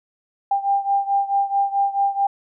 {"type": "beating tone pair", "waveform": "sine", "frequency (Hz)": [794, 798.6], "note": ["G5", "G5"], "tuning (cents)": [22, 32], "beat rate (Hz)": 4.6, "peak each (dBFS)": [-19, -22], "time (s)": [0.51, 2.27], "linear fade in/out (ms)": 5, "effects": []}